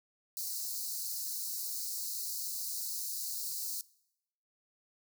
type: high-pass noise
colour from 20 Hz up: white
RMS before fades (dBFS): -38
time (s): 0.37-3.81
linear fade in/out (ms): 0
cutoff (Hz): 4100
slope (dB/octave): 96
effects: noise-tail reverb RT60 0.8 s tail -22 dB re dry